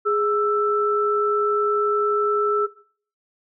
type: tone pair together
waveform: sine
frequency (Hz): 415.6 / 1324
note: G#4 / E6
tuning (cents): +1 / +7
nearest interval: octave + minor sixth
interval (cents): 2006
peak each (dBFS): -20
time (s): 0.05-2.67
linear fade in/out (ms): 20
effects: noise-tail reverb RT60 0.5 s tail -18 dB re dry